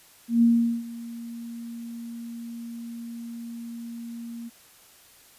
sine tone with ADSR envelope, 233.4 Hz, A#3, 2 cents sharp, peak -14 dBFS, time 0.28-4.5 s, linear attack 140 ms, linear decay 410 ms, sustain -20 dB, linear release 26 ms, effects white hiss -54 dBFS RMS until 5.38 s + resampled to 32000 Hz

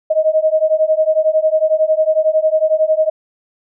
sine beating tone pair, 622 / 633 Hz, D#5 / D#5, -1 / +30 cents, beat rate 11 Hz, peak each -14 dBFS, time 0.1-3.1 s, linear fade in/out 10 ms, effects none

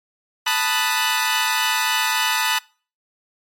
15% pulse chord, B dominant seventh, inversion third, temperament equal, 880 / 987.8 / 1244.5 / 1480 Hz, A5 / B5 / D#6 / F#6, 0 / 0 / 0 / 0 cents, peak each -16 / -17 / -19 / -18 dBFS, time 0.46-2.59 s, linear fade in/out 10 ms, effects noise-tail reverb RT60 0.4 s tail -25 dB re dry + MP3 64 kbps

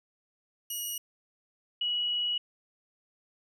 10% pulse / sine tone pair in turn, 2901 / 2921 Hz, F#7 / F#7, -35 / -23 cents, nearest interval unison, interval 12 cents, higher second, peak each -25 / -27 dBFS, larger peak first, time 0.7-0.98 / 1.81-2.38 s, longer second, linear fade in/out 5 ms, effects none

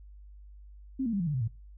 sine tone with pitch steps, 264.9 / 229.3 / 198.45 / 171.77 / 148.67 / 128.68 / 111.38 Hz, C4 / A#3 / G3 / F3 / D3 / C3 / A2, +22 / -28 / +22 / -28 / +22 / -28 / +22 cents, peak -27 dBFS, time 0.99-1.48 s, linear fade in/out 10 ms, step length 70 ms, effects noise-tail reverb RT60 0.3 s tail -22 dB re dry + added 50 Hz sine -47 dBFS peak until 1.77 s

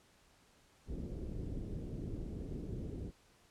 pink low-pass noise, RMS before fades -42 dBFS, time 0.86-3.12 s, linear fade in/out 50 ms, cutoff 410 Hz, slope 24 dB/octave, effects pink hiss -67 dBFS RMS until 3.5 s + low-pass 10000 Hz 12 dB/octave

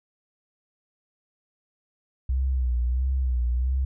sine tone with vibrato, 63 Hz, B1, 35 cents sharp, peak -21 dBFS, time 2.29-3.85 s, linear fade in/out 5 ms, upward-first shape sine, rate 1.5 Hz, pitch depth 82 cents each way, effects none

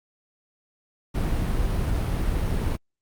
brown noise, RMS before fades -24 dBFS, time 1.14-2.77 s, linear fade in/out 20 ms, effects Opus 48 kbps

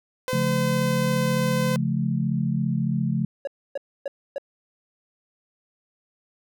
sawtooth tone, 511 Hz, C5, 41 cents flat, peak -21 dBFS, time 0.28-1.76 s, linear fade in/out 0 ms
sine chord, Db augmented, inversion none, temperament just, 138.59 / 173.24 / 216.5 Hz, Db3 / F3 / A3, 0 / -14 / -28 cents, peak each -25 / -26 / -26 dBFS, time 0.33-3.25 s, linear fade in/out 2 ms
triangle tone bursts, 558 Hz, C#5, 11 cents sharp, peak -23 dBFS, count 4, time 3.45-4.382 s, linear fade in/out 2 ms, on 23 ms, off 280 ms
effects none

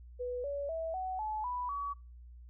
sine tone with pitch steps, 493.9 / 567.3 / 651.7 / 748.6 / 859.9 / 987.8 / 1134.7 Hz, B4 / C#5 / E5 / F#5 / A5 / B5 / C#6, 0 / +40 / -20 / +20 / -40 / 0 / +40 cents, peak -34 dBFS, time 0.19-1.94 s, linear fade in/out 20 ms, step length 250 ms, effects noise-tail reverb RT60 0.3 s tail -24 dB re dry + added 60 Hz sine -49 dBFS peak until 2.49 s

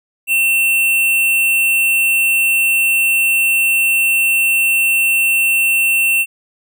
square tone, 2700 Hz, E7, 41 cents sharp, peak -12 dBFS, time 0.27-6.26 s, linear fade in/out 50 ms, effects none

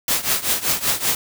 white noise with tremolo, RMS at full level -17 dBFS, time 0.08-1.15 s, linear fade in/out 2 ms, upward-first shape triangle, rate 5.2 Hz, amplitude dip 90%, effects none

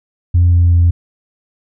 sine tone with pitch steps, 87.31 / 86.56 / 85.81 Hz, F2 / F2 / F2, 0 / -15 / -30 cents, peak -5 dBFS, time 0.34-0.91 s, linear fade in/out 10 ms, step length 190 ms, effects tanh soft clip ceiling -4 dBFS

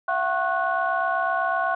sine tone cluster, 677 / 745 / 1090 / 1476 Hz, E5 / F#5 / C#6 / F#6, +46 / +12 / -29 / -5 cents, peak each -26 dBFS, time 0.08-1.75 s, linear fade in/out 5 ms, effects tanh soft clip ceiling -12 dBFS

